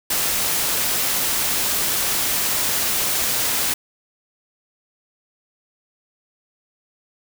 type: noise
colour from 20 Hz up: white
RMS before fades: -21 dBFS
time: 0.1-3.74 s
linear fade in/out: 5 ms
effects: none